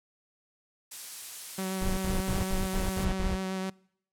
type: noise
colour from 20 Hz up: blue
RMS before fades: -38 dBFS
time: 0.91-3.05 s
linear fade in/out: 10 ms
type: tone with vibrato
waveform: sawtooth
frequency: 189 Hz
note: F#3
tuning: 37 cents sharp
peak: -27 dBFS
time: 1.58-3.7 s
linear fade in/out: 5 ms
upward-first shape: sine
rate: 7.8 Hz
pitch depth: 15 cents each way
type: noise bursts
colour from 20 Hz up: brown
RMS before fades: -30 dBFS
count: 7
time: 1.81-3.36 s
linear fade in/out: 10 ms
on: 170 ms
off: 60 ms
effects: noise-tail reverb RT60 0.7 s tail -25 dB re dry + low-pass 11000 Hz 12 dB/octave